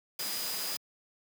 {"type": "tone in noise", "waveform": "sine", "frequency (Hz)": 4940, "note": "D#8", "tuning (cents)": -13, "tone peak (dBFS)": -38, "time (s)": [0.19, 0.77], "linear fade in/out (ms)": 5, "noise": "white", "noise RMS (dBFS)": -36, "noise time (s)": [0.19, 0.77], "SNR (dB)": -5, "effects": ["high-pass 150 Hz 12 dB/octave"]}